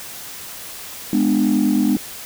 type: chord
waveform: sine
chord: G# diminished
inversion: none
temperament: just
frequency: 207.7 / 249.2 / 299 Hz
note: G#3 / B3 / D4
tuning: 0 / +16 / +31 cents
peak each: -17 dBFS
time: 1.13-1.97 s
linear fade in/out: 2 ms
effects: tanh soft clip ceiling -9 dBFS + white hiss -34 dBFS RMS until 2.25 s